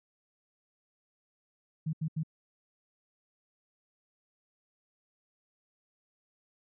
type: tone bursts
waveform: sine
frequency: 157.4 Hz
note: D#3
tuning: 20 cents sharp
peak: -29 dBFS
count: 3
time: 1.86-2.234 s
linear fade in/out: 10 ms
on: 72 ms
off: 79 ms
effects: none